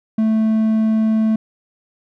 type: tone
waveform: triangle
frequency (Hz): 219.7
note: A3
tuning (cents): -2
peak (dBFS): -11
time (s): 0.18-1.36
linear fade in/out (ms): 5
effects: none